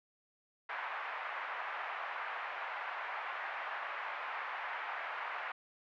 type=band-pass noise; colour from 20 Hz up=pink; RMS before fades=-41 dBFS; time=0.69-5.52 s; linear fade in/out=5 ms; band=780 to 2200 Hz; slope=24 dB/octave; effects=none